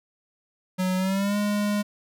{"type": "tone with pitch glide", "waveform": "square", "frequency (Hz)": [185, 206.5], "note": ["F#3", "G#3"], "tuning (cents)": [0, -10], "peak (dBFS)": -23, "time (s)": [0.78, 1.83], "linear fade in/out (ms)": 20, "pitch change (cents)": 190, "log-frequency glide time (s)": [0.97, 1.37], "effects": []}